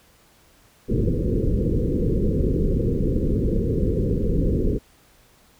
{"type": "low-pass noise", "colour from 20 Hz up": "pink", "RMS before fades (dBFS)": -21, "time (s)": [0.88, 4.79], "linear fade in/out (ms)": 20, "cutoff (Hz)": 510, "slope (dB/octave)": 96, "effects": ["pink hiss -56 dBFS RMS until 5.59 s"]}